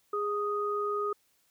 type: tone pair together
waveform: sine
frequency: 412.2 / 1244.5 Hz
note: G#4 / D#6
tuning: -13 / 0 cents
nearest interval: octave + perfect fifth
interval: 1913 cents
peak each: -31 / -31 dBFS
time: 0.13-1.13 s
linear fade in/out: 5 ms
effects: white hiss -70 dBFS RMS until 1.5 s